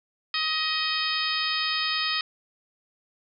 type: harmonic tone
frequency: 629 Hz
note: D#5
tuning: 19 cents sharp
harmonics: 2 / 3 / 4 / 5 / 6 / 7 / 8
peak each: -32 / -32 / -32 / -32 / -32 / -32 / -32 dBFS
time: 0.34-2.21 s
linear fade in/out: 2 ms
effects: none